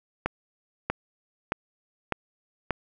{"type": "accelerating click train", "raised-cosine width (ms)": 0.5, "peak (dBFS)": -10, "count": 5, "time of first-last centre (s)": [0.26, 2.707], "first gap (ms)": 640, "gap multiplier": 0.97, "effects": []}